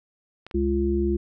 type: clicks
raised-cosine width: 0.3 ms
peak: -24 dBFS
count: 2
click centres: 0.466 / 0.512 s
type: harmonic tone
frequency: 69.3 Hz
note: C#2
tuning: in tune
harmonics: 1 / 3 / 5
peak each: -25 / -27 / -23 dBFS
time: 0.54-1.17 s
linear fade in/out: 10 ms
effects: none